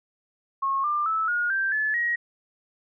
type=tone with pitch steps; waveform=sine; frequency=1088 / 1193.3 / 1308.9 / 1435.6 / 1574.6 / 1727.1 / 1894.3 Hz; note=C#6 / D6 / E6 / F6 / G6 / A6 / A#6; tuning=-33 / +27 / -13 / +47 / +7 / -33 / +27 cents; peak=-22 dBFS; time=0.62-2.16 s; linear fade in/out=10 ms; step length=220 ms; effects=none